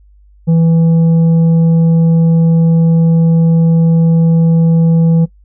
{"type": "tone with tanh clipping", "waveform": "triangle", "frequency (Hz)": 164.81, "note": "E3", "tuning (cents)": 0, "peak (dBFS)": -7, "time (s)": [0.47, 5.26], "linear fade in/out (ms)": 20, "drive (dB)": 10, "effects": ["noise-tail reverb RT60 0.1 s tail -20 dB re dry", "added 50 Hz sine -41 dBFS peak until 5.44 s"]}